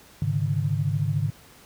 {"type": "chord", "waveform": "sine", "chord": "Ab suspended fourth", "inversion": "none", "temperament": "equal with one note detuned", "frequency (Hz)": [103.83, 138.59, 152.27], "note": ["Ab2", "Db3", "Eb3"], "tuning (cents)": [0, 0, -37], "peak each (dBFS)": -26, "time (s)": [0.22, 1.3], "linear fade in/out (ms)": 0, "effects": ["pink hiss -51 dBFS RMS until 1.65 s", "high-pass 60 Hz 12 dB/octave"]}